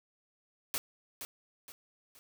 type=noise with echo; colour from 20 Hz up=white; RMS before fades=-34 dBFS; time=0.74-0.78 s; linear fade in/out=0 ms; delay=470 ms; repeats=3; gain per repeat=-8 dB; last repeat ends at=2.19 s; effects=none